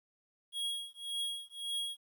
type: tone with tremolo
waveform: square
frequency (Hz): 3302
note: G#7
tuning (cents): -11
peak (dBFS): -33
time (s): 0.52-1.97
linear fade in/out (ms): 50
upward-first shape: triangle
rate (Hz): 1.8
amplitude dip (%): 100
effects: 12-bit